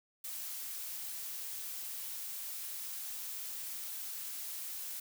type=noise; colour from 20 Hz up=blue; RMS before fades=-42 dBFS; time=0.24-5 s; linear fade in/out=5 ms; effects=none